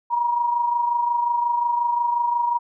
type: tone pair together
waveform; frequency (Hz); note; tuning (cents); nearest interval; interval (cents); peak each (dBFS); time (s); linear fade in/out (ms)
sine; 952 / 977.6; A#5 / B5; +36 / -18; unison; 46; -19 / -28; 0.1-2.59; 20
effects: none

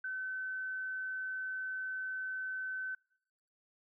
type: tone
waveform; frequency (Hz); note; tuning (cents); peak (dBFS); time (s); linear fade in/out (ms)
sine; 1524; G6; -49; -36; 0.04-2.95; 5
effects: noise-tail reverb RT60 0.8 s tail -26 dB re dry

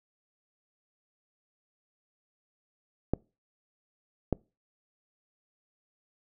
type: clicks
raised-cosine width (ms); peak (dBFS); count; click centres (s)
2; -12; 2; 3.136 / 4.327
effects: noise-tail reverb RT60 0.3 s tail -25 dB re dry

